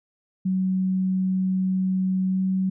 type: tone with pitch glide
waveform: sine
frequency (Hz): 187.4 to 188.7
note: F#3 to F#3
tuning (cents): +22 to +34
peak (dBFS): -20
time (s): 0.45-2.7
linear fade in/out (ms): 10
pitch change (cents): +12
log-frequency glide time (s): 2.28-2.41
effects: none